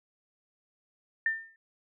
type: tone with exponential decay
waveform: sine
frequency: 1801 Hz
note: A6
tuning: 40 cents sharp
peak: -22 dBFS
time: 1.26-1.56 s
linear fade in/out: 2 ms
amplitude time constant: 64 ms
effects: none